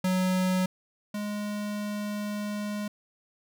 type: tone pair in turn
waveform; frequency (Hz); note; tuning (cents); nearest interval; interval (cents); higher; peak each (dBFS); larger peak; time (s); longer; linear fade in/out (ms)
square; 185 / 207.7; F#3 / G#3; 0 / 0; major second; 200; second; -24 / -31; first; 0.04-0.66 / 1.14-2.88; second; 5
effects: none